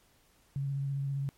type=tone with vibrato; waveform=sine; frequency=138.59 Hz; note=C#3; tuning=in tune; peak=-30 dBFS; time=0.56-1.29 s; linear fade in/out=0 ms; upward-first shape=triangle; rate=15 Hz; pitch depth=24 cents each way; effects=pink hiss -66 dBFS RMS until 1.37 s + MP3 64 kbps